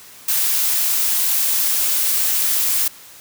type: noise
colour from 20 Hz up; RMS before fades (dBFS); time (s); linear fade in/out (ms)
blue; -18; 0.28-2.88; 5
effects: white hiss -42 dBFS RMS until 3.2 s + high-pass 60 Hz 12 dB/octave